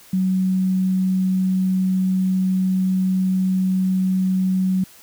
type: tone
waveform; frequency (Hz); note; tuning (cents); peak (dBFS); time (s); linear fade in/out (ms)
sine; 187.2; F#3; +20; -16; 0.13-4.84; 5
effects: white hiss -47 dBFS RMS until 5.02 s